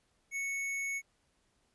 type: tone with hard clipping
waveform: triangle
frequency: 2212 Hz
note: C#7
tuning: 4 cents flat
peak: -35 dBFS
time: 0.31-1.02 s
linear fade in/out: 50 ms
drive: 17 dB
effects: pink hiss -74 dBFS RMS until 1.74 s + resampled to 24000 Hz